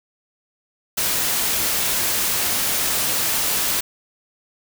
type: noise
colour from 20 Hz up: white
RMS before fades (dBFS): -21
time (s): 0.97-3.81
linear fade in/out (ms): 10
effects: none